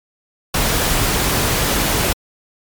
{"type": "noise", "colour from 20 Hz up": "pink", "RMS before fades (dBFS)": -17, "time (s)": [0.54, 2.13], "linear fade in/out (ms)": 5, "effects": ["MP3 96 kbps"]}